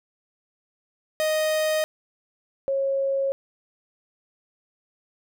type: tone pair in turn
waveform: 45% pulse / sine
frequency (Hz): 622.3 / 545.5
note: D#5 / C#5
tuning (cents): 0 / -28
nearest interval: major second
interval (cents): 228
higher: first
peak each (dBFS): -21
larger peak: neither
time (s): 1.2-1.84 / 2.68-3.32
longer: neither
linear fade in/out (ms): 0
effects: none